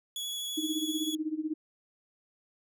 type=tone with vibrato; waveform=sawtooth; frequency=3377 Hz; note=G#7; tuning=28 cents sharp; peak=-31 dBFS; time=0.16-1.15 s; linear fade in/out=2 ms; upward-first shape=triangle; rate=12 Hz; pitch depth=12 cents each way
type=tone with tremolo; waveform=sine; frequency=311.1 Hz; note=D#4; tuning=in tune; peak=-27 dBFS; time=0.57-1.54 s; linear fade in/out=10 ms; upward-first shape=sine; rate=16 Hz; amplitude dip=85%
effects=none